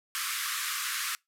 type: band-pass noise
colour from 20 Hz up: pink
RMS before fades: -33 dBFS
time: 0.15-1.15 s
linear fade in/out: 0 ms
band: 1100 to 15000 Hz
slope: 96 dB/octave
effects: noise-tail reverb RT60 0.2 s tail -26 dB re dry

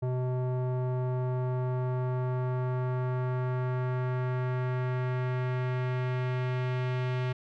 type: tone with low-pass filter sweep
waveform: square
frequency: 126.7 Hz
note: B2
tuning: 45 cents sharp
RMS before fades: -30 dBFS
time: 0.02-7.33 s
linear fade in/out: 10 ms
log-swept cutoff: 700 to 2800 Hz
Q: 1.2
effects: none

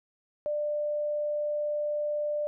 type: tone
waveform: sine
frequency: 594 Hz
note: D5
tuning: 20 cents sharp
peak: -27 dBFS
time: 0.46-2.47 s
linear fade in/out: 0 ms
effects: none

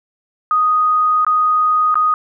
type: tone with dropouts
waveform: sine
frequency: 1244.5 Hz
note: D#6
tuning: in tune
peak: -11 dBFS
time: 0.51-2.14 s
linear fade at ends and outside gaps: 1 ms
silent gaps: 1.248-1.266 / 1.943-1.955 s
effects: none

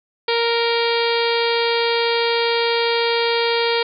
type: harmonic tone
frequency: 466.2 Hz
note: A#4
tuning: in tune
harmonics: 1 / 2 / 3 / 4 / 5 / 6 / 7 / 8 / 9 / 10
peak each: -19 / -24 / -29 / -29 / -26 / -31 / -28 / -29 / -29 / -30 dBFS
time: 0.28-3.83 s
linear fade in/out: 5 ms
effects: none

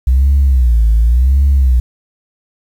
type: tone with vibrato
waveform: sine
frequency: 61.74 Hz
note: B1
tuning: in tune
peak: -5 dBFS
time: 0.07-1.8 s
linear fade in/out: 5 ms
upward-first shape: sine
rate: 0.9 Hz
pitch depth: 210 cents each way
effects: tanh soft clip ceiling -4 dBFS + 7-bit

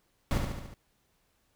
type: noise with echo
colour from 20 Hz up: brown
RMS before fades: -27 dBFS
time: 0.31-0.38 s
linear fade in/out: 0 ms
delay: 72 ms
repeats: 5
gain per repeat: -4 dB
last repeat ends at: 0.74 s
effects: pink hiss -72 dBFS RMS until 1.55 s

